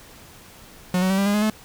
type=tone with pitch steps; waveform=45% pulse; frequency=181.5 / 186.82 / 192.29 / 197.93 / 203.7 / 209.7 / 215.8 Hz; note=F#3 / F#3 / G3 / G3 / G#3 / G#3 / A3; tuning=-33 / +17 / -33 / +17 / -33 / +17 / -33 cents; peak=-18 dBFS; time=0.94-1.5 s; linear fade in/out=2 ms; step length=80 ms; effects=pink hiss -46 dBFS RMS until 1.64 s